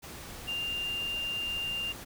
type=tone in noise; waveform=sine; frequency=2794 Hz; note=F7; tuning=in tune; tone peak=-31 dBFS; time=0.47-1.93 s; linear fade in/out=20 ms; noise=pink; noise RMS=-44 dBFS; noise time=0.02-2.05 s; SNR=+10 dB; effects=none